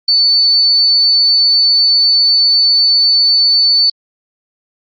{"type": "tone", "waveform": "sine", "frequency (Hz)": 4496, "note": "C#8", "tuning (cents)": 24, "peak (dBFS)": -7, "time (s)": [0.08, 3.9], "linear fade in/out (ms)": 5, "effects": ["Opus 24 kbps"]}